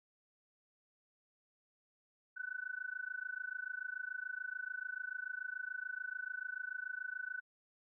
sine tone with amplitude modulation, 1500 Hz, F#6, 23 cents sharp, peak -36 dBFS, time 2.36-7.41 s, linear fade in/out 20 ms, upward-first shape sine, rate 26.9 Hz, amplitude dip 95%, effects none

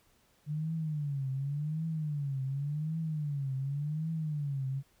sine tone with vibrato, 146.83 Hz, D3, in tune, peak -31 dBFS, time 0.46-4.83 s, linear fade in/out 50 ms, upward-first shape triangle, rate 0.89 Hz, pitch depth 190 cents each way, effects pink hiss -68 dBFS RMS until 5 s

